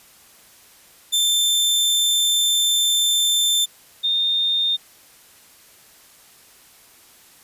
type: tone pair in turn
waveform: sawtooth / sine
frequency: 3557 / 3644 Hz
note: A7 / A#7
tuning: +18 / -40 cents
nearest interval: unison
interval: 42 cents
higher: second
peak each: -13 / -17 dBFS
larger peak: first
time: 1.12-3.66 / 4.03-4.77 s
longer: first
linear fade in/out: 20 ms
effects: white hiss -50 dBFS RMS until 7.43 s + resampled to 32000 Hz